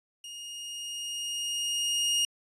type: tone with level ramp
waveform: sawtooth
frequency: 2855 Hz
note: F7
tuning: 37 cents sharp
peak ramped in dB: -37 to -20 dBFS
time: 0.24-2.25 s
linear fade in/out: 2 ms
effects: resampled to 24000 Hz